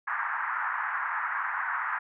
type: band-pass noise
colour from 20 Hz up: white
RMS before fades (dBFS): -31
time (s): 0.07-1.99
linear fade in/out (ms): 10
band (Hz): 890 to 1800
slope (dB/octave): 48
effects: none